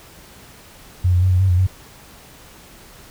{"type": "tone with pitch steps", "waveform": "sine", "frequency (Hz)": [90.5, 89.1, 93.1, 90.7, 95.3, 88.9, 93.4], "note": ["F#2", "F2", "F#2", "F#2", "G2", "F2", "F#2"], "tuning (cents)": [-38, 35, 11, -34, -48, 31, 17], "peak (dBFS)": -12, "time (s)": [1.04, 1.67], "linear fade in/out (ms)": 10, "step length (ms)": 90, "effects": ["pink hiss -44 dBFS RMS until 3.1 s"]}